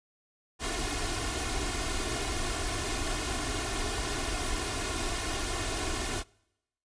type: noise with comb filter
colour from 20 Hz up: pink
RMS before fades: -32 dBFS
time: 0.59-6.24 s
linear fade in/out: 50 ms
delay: 2.8 ms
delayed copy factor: +0.75
effects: noise-tail reverb RT60 0.9 s tail -26 dB re dry + resampled to 22050 Hz